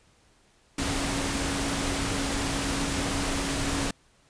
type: tone in noise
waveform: sine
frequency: 277.2 Hz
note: C#4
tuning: in tune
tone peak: -32 dBFS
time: 0.78-3.91 s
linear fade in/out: 5 ms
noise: pink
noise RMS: -29 dBFS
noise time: 0.78-3.91 s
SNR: -6 dB
effects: pink hiss -62 dBFS RMS until 4.29 s + resampled to 22050 Hz